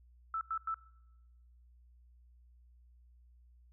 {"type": "tone bursts", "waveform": "sine", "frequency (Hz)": 1318.5, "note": "E6", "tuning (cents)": 0, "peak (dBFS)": -33, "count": 3, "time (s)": [0.34, 0.743], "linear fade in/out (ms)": 2, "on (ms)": 71, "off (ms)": 95, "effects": ["noise-tail reverb RT60 1.0 s tail -22 dB re dry", "added 60 Hz sine -59 dBFS peak until 3.72 s"]}